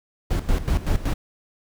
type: noise with tremolo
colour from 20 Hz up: brown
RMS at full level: -20 dBFS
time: 0.3-1.14 s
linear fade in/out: 10 ms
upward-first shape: square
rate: 5.3 Hz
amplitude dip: 75%
effects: none